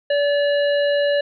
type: harmonic tone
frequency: 575 Hz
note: D5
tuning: 37 cents flat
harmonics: 1 / 3 / 5 / 7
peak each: -16 / -26 / -30 / -33 dBFS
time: 0.1-1.21 s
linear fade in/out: 5 ms
effects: none